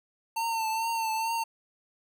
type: tone with vibrato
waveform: square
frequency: 900 Hz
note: A5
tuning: 39 cents sharp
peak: -28 dBFS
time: 0.36-1.44 s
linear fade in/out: 10 ms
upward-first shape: triangle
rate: 2.3 Hz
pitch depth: 46 cents each way
effects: none